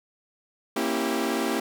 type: chord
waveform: sawtooth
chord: A# diminished seventh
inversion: none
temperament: equal with one note detuned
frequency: 233.1 / 272.7 / 329.6 / 392 Hz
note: A#3 / C#4 / E4 / G4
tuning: 0 / -28 / 0 / 0 cents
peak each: -26 dBFS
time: 0.76-1.6 s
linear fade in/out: 5 ms
effects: none